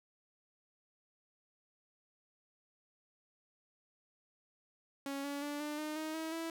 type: tone with pitch steps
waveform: sawtooth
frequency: 277.2 / 284 / 291 / 298.1 / 305.4 / 312.9 / 320.6 / 328.5 Hz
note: C#4 / C#4 / D4 / D4 / D#4 / D#4 / E4 / E4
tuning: 0 / +42 / -16 / +26 / -32 / +10 / -48 / -6 cents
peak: -34 dBFS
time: 5.06-6.5 s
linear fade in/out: 2 ms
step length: 180 ms
effects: none